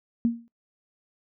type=tone with exponential decay; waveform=sine; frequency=233.3 Hz; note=A#3; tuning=2 cents sharp; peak=-16 dBFS; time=0.25-0.48 s; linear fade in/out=0 ms; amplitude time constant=48 ms; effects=noise-tail reverb RT60 0.1 s tail -19 dB re dry